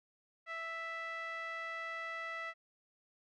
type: tone with low-pass filter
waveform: 5% pulse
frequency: 659.3 Hz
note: E5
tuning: in tune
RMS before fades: -42 dBFS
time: 0.46-2.54 s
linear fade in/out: 50 ms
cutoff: 1800 Hz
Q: 3.2
effects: none